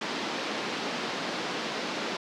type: band-pass noise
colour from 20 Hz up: pink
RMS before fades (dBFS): -33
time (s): 0.01-2.17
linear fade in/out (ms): 5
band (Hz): 210 to 5100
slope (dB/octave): 24
effects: none